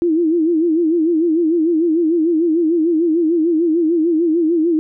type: tone with vibrato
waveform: sine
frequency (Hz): 328.8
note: E4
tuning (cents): -4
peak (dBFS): -12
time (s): 0.02-4.79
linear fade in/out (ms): 0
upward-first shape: sine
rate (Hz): 6.7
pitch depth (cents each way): 110
effects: none